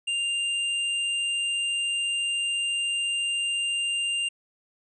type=tone with tanh clipping; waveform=sine; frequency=2794 Hz; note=F7; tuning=in tune; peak=-26 dBFS; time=0.07-4.29 s; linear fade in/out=10 ms; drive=16 dB; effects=resampled to 24000 Hz